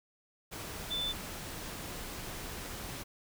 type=tone in noise; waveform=sine; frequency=3520 Hz; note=A7; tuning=in tune; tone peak=-32 dBFS; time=0.9-1.13 s; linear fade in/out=20 ms; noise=pink; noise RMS=-42 dBFS; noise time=0.51-3.04 s; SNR=+7 dB; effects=none